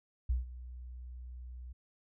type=tone with ADSR envelope; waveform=sine; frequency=61.74 Hz; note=B1; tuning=in tune; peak=-26 dBFS; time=0.29-1.73 s; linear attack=9 ms; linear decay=150 ms; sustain=-17 dB; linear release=11 ms; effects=none